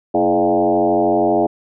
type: tone with frequency modulation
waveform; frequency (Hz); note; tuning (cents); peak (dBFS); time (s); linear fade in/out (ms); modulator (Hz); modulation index
sine; 513; C5; -34; -12; 0.14-1.47; 10; 92.7; 2.8
effects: none